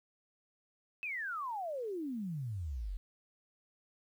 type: exponential sweep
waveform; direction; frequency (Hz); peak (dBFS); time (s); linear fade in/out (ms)
sine; down; 2629 to 41.2; -36; 1.03-2.97; 0
effects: 11-bit